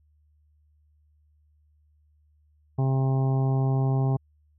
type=harmonic tone; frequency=133.2 Hz; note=C3; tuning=31 cents sharp; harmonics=1 / 2 / 3 / 4 / 5 / 6 / 7 / 8; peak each=-21 / -33 / -34 / -45 / -38 / -37 / -45 / -45 dBFS; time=2.78-4.17 s; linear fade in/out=10 ms; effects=added 75 Hz sine -60 dBFS peak until 4.58 s